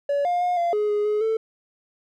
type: tone with pitch steps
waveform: triangle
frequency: 569 / 707 / 715 / 689 / 419.9 / 415.9 / 421.6 / 443.7 Hz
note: C#5 / F5 / F5 / F5 / G#4 / G#4 / G#4 / A4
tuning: +45 / +21 / +41 / -24 / +19 / +2 / +26 / +14 cents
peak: -17 dBFS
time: 0.09-1.37 s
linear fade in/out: 5 ms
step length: 160 ms
effects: tanh soft clip ceiling -14 dBFS